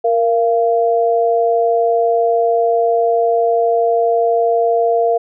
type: tone pair together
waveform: sine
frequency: 466.2 / 686.5 Hz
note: A#4 / F5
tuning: 0 / -30 cents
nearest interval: perfect fifth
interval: 670 cents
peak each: -14 dBFS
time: 0.04-5.18 s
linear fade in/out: 10 ms
effects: none